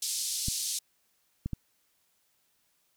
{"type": "band-pass noise", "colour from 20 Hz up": "pink", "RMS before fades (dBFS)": -33, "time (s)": [0.02, 0.79], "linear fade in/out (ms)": 5, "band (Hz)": [4300, 11000], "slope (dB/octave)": 24}
{"type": "clicks", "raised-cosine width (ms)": 5, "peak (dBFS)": -20, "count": 3, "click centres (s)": [0.484, 1.46, 1.533]}
{"effects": ["white hiss -72 dBFS RMS until 2.96 s"]}